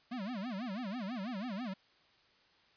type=tone with vibrato; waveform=square; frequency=219.6 Hz; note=A3; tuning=3 cents flat; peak=-38 dBFS; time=0.11-1.74 s; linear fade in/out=10 ms; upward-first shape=sine; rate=6.1 Hz; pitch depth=280 cents each way; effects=white hiss -67 dBFS RMS until 2.76 s + resampled to 11025 Hz